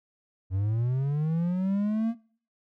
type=linear sweep; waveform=triangle; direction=up; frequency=91.2 to 233.1 Hz; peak=-22 dBFS; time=0.5-2.15 s; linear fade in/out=50 ms; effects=noise-tail reverb RT60 0.5 s tail -22 dB re dry